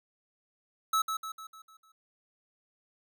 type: tone with echo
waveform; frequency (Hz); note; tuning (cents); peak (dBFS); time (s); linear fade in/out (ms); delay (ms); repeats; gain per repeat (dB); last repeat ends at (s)
square; 1300; E6; -24; -25; 0.93-1.02; 5; 150; 6; -6; 1.92
effects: none